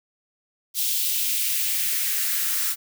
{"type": "noise with high-pass filter sweep", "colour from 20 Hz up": "blue", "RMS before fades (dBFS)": -24, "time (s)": [0.74, 2.76], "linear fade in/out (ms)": 50, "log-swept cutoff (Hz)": [3500, 1300], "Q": 1.8, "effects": []}